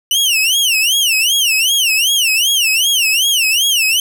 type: tone with vibrato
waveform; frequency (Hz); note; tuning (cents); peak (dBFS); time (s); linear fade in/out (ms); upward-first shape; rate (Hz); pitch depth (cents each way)
sawtooth; 2900; F#7; -35; -8; 0.11-4; 2; sine; 2.6; 230
effects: none